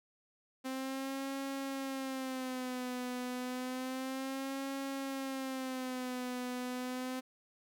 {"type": "tone with vibrato", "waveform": "sawtooth", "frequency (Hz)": 260.7, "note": "C4", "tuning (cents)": -6, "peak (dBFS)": -33, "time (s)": [0.64, 7.21], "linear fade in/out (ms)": 20, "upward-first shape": "sine", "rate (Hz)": 0.3, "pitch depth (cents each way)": 79, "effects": []}